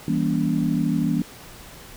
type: chord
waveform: sine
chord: E diminished seventh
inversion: none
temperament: just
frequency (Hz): 164.81 / 197.78 / 237.3 / 284.8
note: E3 / G3 / Bb3 / Db4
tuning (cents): 0 / +16 / +31 / +47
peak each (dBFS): -24 / -26 / -24 / -25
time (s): 0.08-1.22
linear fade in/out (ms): 2
effects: pink hiss -43 dBFS RMS until 1.96 s